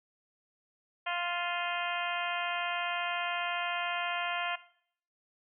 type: harmonic tone with a mistuned harmonic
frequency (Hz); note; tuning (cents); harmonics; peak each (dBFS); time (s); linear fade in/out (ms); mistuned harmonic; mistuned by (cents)
349.2; F4; 0; 2 / 3 / 4 / 5 / 6 / 7 / 8 / 9; -36 / -38 / -39 / -40 / -41 / -41 / -42 / -43; 1.06-4.56; 10; 7; +37
effects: noise-tail reverb RT60 0.6 s tail -17 dB re dry